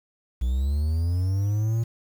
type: linear sweep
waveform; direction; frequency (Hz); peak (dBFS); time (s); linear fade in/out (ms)
triangle; up; 59 to 116.54; -19; 0.41-1.84; 10
effects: 8-bit